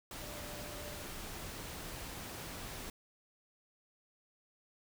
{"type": "tone in noise", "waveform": "sine", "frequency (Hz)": 591, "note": "D5", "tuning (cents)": 11, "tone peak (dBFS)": -51, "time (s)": [0.22, 1.02], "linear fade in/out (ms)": 2, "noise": "pink", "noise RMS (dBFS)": -45, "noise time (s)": [0.11, 2.9], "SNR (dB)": -9, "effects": []}